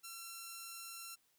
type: tone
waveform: 5% pulse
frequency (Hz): 1356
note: E6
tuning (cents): +49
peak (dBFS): -35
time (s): 0.03-1.16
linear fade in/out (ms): 20
effects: white hiss -75 dBFS RMS until 1.38 s